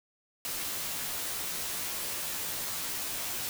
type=noise with comb filter; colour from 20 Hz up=white; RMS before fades=-35 dBFS; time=0.45-3.49 s; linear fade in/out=0 ms; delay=15 ms; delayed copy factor=-0.8; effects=none